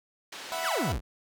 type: band-pass noise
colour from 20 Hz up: white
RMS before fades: -42 dBFS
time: 0.32-0.69 s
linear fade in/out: 5 ms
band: 290 to 4300 Hz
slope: 12 dB/octave
type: chord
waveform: sawtooth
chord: E suspended second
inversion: none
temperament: equal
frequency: 659.3 / 740 / 987.8 Hz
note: E5 / F#5 / B5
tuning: 0 / 0 / 0 cents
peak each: -30 / -32 / -33 dBFS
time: 0.52-0.92 s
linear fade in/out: 0 ms
type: exponential sweep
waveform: 40% pulse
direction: down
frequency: 2349 to 36.6 Hz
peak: -27 dBFS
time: 0.62-1.01 s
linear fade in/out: 50 ms
effects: none